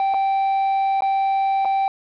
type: tone with dropouts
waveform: triangle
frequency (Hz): 780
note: G5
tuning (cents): -9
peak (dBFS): -15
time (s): 0-1.88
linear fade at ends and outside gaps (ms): 1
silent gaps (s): 0.139-0.143 / 1.007-1.021 / 1.649-1.654
effects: resampled to 11025 Hz + 8-bit